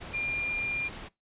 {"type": "tone in noise", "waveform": "sine", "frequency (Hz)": 2400, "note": "D7", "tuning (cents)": 37, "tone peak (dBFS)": -29, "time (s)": [0.13, 0.89], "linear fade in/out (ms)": 20, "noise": "pink", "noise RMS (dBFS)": -42, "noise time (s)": [0, 1.09], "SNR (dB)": 10, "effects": ["noise-tail reverb RT60 0.2 s tail -21 dB re dry", "resampled to 8000 Hz"]}